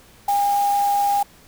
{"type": "tone in noise", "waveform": "sine", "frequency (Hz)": 809, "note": "G#5", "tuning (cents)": -46, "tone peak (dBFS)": -16, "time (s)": [0.28, 1.23], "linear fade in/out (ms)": 5, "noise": "white", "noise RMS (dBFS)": -34, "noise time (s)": [0.28, 1.23], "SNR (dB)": 15, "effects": ["pink hiss -50 dBFS RMS until 1.47 s"]}